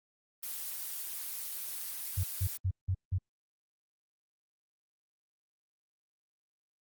blue noise, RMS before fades -39 dBFS, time 0.43-2.57 s, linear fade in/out 0 ms
sine tone bursts, 93.3 Hz, F#2, 15 cents sharp, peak -27 dBFS, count 5, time 2.17-3.185 s, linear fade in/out 10 ms, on 67 ms, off 170 ms
effects Opus 24 kbps

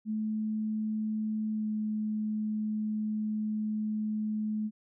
sine tone with pitch glide, 216.2 to 214.3 Hz, A3 to A3, -30 to -45 cents, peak -29 dBFS, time 0.05-4.71 s, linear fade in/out 50 ms, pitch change -15 cents, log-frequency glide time 1.53-1.67 s, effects none

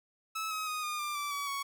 sawtooth tone with pitch steps, 1300 / 1271.8 / 1244.2 / 1217.2 / 1190.7 / 1164.9 / 1139.6 / 1114.8 Hz, E6 / D#6 / D#6 / D#6 / D6 / D6 / C#6 / C#6, -24 / +38 / 0 / -38 / +23 / -14 / +48 / +9 cents, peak -30 dBFS, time 0.35-1.63 s, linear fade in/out 10 ms, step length 160 ms, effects none

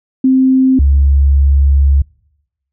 sine tone pair in turn, 261.6 / 69.49 Hz, C4 / C#2, 0 / +5 cents, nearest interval octave + major seventh, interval 2295 cents, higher first, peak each -6 dBFS, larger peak neither, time 0.24-0.79 / 0.79-2.02 s, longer second, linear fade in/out 5 ms, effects noise-tail reverb RT60 0.9 s tail -26 dB re dry

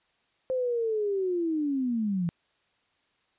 sine linear sweep, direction down, 523.3 to 164.81 Hz, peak -25 dBFS, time 0.5-2.29 s, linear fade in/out 0 ms, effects white hiss -70 dBFS RMS until 3.38 s + resampled to 8000 Hz

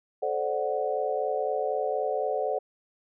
sine chord, D dominant seventh, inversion second, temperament equal with one note detuned, 433.9 / 523.3 / 587.3 / 740 Hz, A4 / C5 / D5 / F#5, -24 / 0 / 0 / 0 cents, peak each -31 dBFS, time 0.22-2.59 s, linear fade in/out 10 ms, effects none

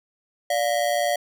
square ring-modulated tone, 646 Hz, E5, 35 cents flat, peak -18 dBFS, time 0.5-1.16 s, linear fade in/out 5 ms, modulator 59.9 Hz, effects none

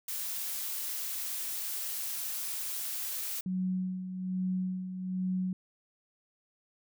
blue noise, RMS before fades -36 dBFS, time 0.08-3.41 s, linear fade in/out 5 ms
sine tone with tremolo, 185 Hz, F#3, in tune, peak -28 dBFS, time 3.46-5.53 s, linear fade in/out 2 ms, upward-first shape sine, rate 1.2 Hz, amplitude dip 60%
effects none

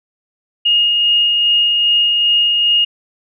sine tone with tremolo, 2854 Hz, F7, 37 cents sharp, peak -9 dBFS, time 0.65-2.85 s, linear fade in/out 10 ms, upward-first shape sine, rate 2.5 Hz, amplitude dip 25%, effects none

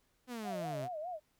sawtooth exponential sweep, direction down, 257.2 to 123.1 Hz, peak -36 dBFS, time 0.27-0.89 s, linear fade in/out 50 ms
sine tone with vibrato, 666 Hz, E5, 18 cents sharp, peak -38 dBFS, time 0.43-1.2 s, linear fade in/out 50 ms, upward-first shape sine, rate 4.9 Hz, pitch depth 170 cents each way
effects pink hiss -75 dBFS RMS until 1.39 s

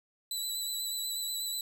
20% pulse tone with vibrato, 3967 Hz, B7, 7 cents sharp, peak -27 dBFS, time 0.31-1.61 s, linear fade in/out 2 ms, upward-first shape sine, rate 8.2 Hz, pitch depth 23 cents each way, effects none

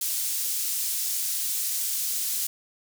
pink high-pass noise, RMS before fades -28 dBFS, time 0.01-2.47 s, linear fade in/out 5 ms, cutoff 6900 Hz, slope 12 dB/octave, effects none

